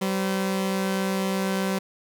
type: tone pair together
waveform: sawtooth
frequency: 191.8 / 512 Hz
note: G3 / C5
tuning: -37 / -38 cents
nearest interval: octave + perfect fourth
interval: 1699 cents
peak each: -20 / -28 dBFS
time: 0.01-1.79 s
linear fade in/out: 10 ms
effects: none